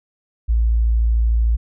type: tone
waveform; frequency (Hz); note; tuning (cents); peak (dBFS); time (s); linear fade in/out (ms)
sine; 56.7; A#1; -47; -13; 0.48-1.57; 20
effects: none